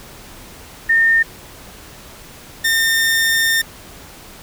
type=tone pair in turn; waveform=sine / sawtooth; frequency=1821 / 1814.3 Hz; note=A#6 / A#6; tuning=-41 / -47 cents; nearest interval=unison; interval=6 cents; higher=first; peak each=-10 dBFS; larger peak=neither; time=0.89-1.23 / 2.64-3.62 s; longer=second; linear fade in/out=10 ms; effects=pink hiss -39 dBFS RMS until 4.42 s